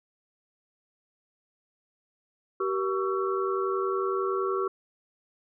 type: tone cluster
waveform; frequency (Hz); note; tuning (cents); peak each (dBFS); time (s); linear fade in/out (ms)
sine; 384.8 / 475.6 / 1124 / 1338; G4 / A#4 / C#6 / E6; -32 / +35 / +24 / +25; -27 / -35 / -32 / -34; 2.6-4.68; 5
effects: none